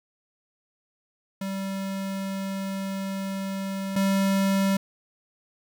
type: tone pair in turn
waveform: square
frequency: 194.1 / 194.84 Hz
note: G3 / G3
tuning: -17 / -10 cents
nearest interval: unison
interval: 7 cents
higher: second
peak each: -29 / -21 dBFS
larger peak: second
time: 1.41-3.96 / 3.96-4.77 s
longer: first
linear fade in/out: 5 ms
effects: 10-bit